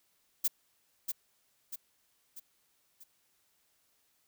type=noise with echo; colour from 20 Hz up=violet; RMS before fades=-28 dBFS; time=0.44-0.48 s; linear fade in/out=10 ms; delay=640 ms; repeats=4; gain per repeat=-6 dB; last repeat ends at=3.04 s; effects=white hiss -73 dBFS RMS until 4.27 s